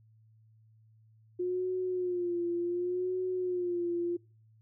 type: tone with vibrato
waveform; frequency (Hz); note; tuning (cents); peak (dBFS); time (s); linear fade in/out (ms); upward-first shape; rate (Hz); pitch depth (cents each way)
sine; 357; F4; +38; -29; 1.39-4.17; 10; sine; 0.68; 59
effects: noise-tail reverb RT60 0.4 s tail -25 dB re dry + added 110 Hz sine -59 dBFS peak until 4.61 s